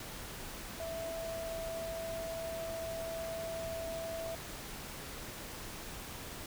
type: tone in noise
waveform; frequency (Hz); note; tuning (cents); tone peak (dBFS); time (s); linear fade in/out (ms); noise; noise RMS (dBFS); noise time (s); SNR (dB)
sine; 659.3; E5; 0; -38; 0.8-4.35; 2; pink; -45; 0-6.46; +4
effects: none